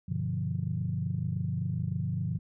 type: chord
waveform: sine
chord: G dominant seventh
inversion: none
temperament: equal with one note detuned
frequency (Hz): 98 / 123.47 / 146.83 / 174.01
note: G2 / B2 / D3 / F3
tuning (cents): 0 / 0 / 0 / -6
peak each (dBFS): -34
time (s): 0.08-2.39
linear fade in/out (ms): 10
effects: tanh soft clip ceiling -18 dBFS